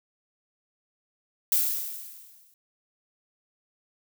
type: noise with exponential decay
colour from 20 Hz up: violet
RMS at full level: -21 dBFS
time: 1.52-2.54 s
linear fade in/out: 1 ms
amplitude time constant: 220 ms
effects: none